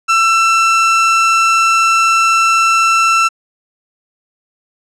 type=tone; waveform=30% pulse; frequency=1338 Hz; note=E6; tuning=25 cents sharp; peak=-6 dBFS; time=0.08-3.29 s; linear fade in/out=20 ms; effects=low-pass 7000 Hz 12 dB/octave